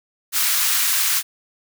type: high-pass noise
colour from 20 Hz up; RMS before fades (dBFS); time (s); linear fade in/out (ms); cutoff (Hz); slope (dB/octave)
white; -19; 0.32-1.23; 50; 1100; 24
effects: none